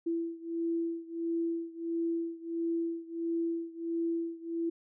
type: beating tone pair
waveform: sine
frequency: 333.3 / 334.8 Hz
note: E4 / E4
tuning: +19 / +27 cents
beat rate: 1.5 Hz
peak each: -33 / -35 dBFS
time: 0.06-4.7 s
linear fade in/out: 10 ms
effects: none